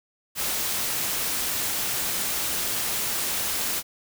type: noise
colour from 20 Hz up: white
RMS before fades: -27 dBFS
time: 0.35-3.83 s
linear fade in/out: 50 ms
effects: none